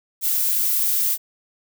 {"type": "noise with amplitude modulation", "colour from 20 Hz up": "violet", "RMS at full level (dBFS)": -19, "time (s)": [0.21, 1.18], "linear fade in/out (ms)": 50, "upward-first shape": "sine", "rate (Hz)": 294, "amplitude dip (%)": 30, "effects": []}